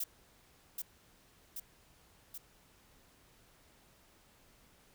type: noise with echo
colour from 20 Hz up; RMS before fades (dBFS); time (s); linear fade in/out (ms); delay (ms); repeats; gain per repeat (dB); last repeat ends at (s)
violet; -36; 0-0.04; 5; 780; 3; -3; 2.38
effects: pink hiss -65 dBFS RMS until 4.94 s